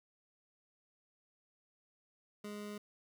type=tone; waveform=25% pulse; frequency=207.7 Hz; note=G#3; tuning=in tune; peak=-39 dBFS; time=2.44-2.78 s; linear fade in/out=5 ms; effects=none